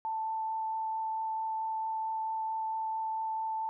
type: tone with vibrato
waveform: sine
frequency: 884 Hz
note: A5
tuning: 8 cents sharp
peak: -31 dBFS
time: 0.05-3.69 s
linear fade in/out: 0 ms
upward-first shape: triangle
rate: 4.5 Hz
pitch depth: 8 cents each way
effects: none